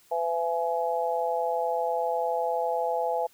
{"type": "harmonic tone", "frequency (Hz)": 168.1, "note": "E3", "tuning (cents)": 34, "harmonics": [3, 4, 5], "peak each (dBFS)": [-29, -29, -29], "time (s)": [0.11, 3.27], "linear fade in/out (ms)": 10, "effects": ["white hiss -60 dBFS RMS until 3.33 s"]}